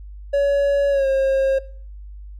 triangle tone with pitch glide, 564 to 537.6 Hz, C#5 to C5, +30 to +47 cents, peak -13 dBFS, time 0.33-1.59 s, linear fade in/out 10 ms, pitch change -83 cents, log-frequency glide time 0.9-1.07 s, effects noise-tail reverb RT60 0.5 s tail -21 dB re dry + added 50 Hz sine -34 dBFS peak until 2.39 s

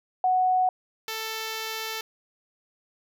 sine / 5% pulse tone pair in turn, 740 / 442.4 Hz, F#5 / A4, 0 / +9 cents, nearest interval major sixth, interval 891 cents, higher first, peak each -19 dBFS, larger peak neither, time 0.24-0.69 / 1.08-2.01 s, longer second, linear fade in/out 2 ms, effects none

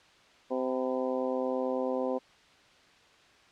harmonic tone with a mistuned harmonic, 129.1 Hz, C3, 23 cents flat, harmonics 2 / 3 / 4 / 5 / 6 / 7 / 8, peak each -34 / -36 / -31 / -40 / -40 / -44 / -43 dBFS, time 0.5-2.19 s, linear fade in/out 20 ms, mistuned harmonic 8, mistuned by -49 cents, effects white hiss -59 dBFS RMS until 3.51 s + low-pass 4000 Hz 12 dB/octave

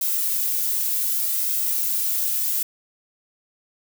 violet noise with flanger, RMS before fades -23 dBFS, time 0.01-2.63 s, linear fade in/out 5 ms, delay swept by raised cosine 1.7 to 2.57 ms, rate 0.67 Hz, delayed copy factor -0.5, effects none

